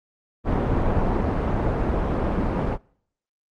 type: low-pass noise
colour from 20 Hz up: pink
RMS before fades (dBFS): -22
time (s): 0.44-2.78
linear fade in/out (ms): 50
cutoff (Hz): 900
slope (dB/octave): 12
effects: noise-tail reverb RT60 0.6 s tail -25 dB re dry + Opus 24 kbps